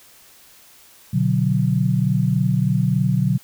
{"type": "chord", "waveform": "sine", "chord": "B minor", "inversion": "none", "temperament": "equal", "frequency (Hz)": [123.47, 146.83, 185], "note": ["B2", "D3", "F#3"], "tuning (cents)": [0, 0, 0], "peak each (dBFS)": -20, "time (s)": [1.13, 3.38], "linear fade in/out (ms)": 10, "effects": ["white hiss -49 dBFS RMS until 3.43 s"]}